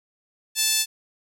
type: tone with high-pass filter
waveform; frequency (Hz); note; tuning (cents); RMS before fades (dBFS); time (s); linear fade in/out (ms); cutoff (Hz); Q
5% pulse; 878; A5; -4; -22; 0.55-0.86; 50; 3000; 0.91
effects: none